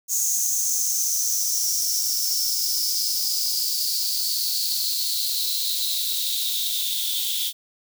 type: noise with high-pass filter sweep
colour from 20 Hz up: blue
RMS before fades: -24 dBFS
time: 0.08-7.53 s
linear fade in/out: 50 ms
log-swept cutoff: 6600 to 3400 Hz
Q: 8.1
effects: none